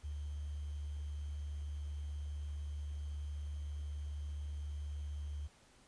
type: tone with sample-and-hold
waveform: sine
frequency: 73.42 Hz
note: D2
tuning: in tune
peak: -39 dBFS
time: 0.03-5.48 s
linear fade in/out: 20 ms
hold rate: 3150 Hz
effects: pink hiss -65 dBFS RMS until 5.87 s + resampled to 22050 Hz